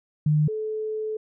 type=tone pair in turn; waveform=sine; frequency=151.4 / 433.2 Hz; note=D#3 / A4; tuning=-47 / -27 cents; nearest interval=octave + tritone; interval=1820 cents; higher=second; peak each=-17 / -26 dBFS; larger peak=first; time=0.26-0.48 / 0.48-1.17 s; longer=second; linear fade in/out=5 ms; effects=none